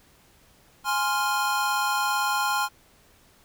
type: chord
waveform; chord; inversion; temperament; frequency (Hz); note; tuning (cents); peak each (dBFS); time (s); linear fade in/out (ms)
square; F minor; first; equal; 830.6 / 1046.5 / 1396.9; Ab5 / C6 / F6; 0 / 0 / 0; -28; 0.84-2.69; 50
effects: pink hiss -58 dBFS RMS until 3.44 s